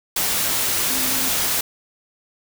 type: tone in noise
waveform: sine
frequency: 261.6 Hz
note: C4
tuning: in tune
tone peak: -32 dBFS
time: 0.9-1.29 s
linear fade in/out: 5 ms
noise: white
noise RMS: -21 dBFS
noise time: 0.16-1.61 s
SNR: -14 dB
effects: none